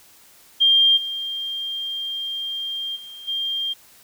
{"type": "tone with level steps", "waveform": "sine", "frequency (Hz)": 3195, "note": "G7", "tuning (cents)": 32, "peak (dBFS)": [-12, -25, -36, -22], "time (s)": [0.6, 3.74], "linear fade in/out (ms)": 20, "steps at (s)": [0.96, 2.95, 3.27], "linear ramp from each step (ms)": 20, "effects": ["white hiss -51 dBFS RMS until 4.03 s"]}